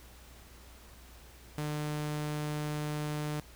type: tone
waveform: sawtooth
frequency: 150 Hz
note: D3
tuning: 37 cents sharp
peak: -29 dBFS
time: 1.58-3.4 s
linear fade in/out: 0 ms
effects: added 60 Hz sine -53 dBFS peak until 3.55 s + pink hiss -56 dBFS RMS until 3.55 s